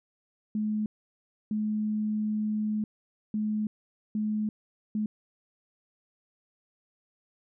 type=tone bursts at uneven times; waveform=sine; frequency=213.4 Hz; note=G#3; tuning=47 cents sharp; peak=-26 dBFS; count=5; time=0.55-0.86 / 1.51-2.84 / 3.34-3.67 / 4.15-4.49 / 4.95-5.06 s; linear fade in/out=2 ms; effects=none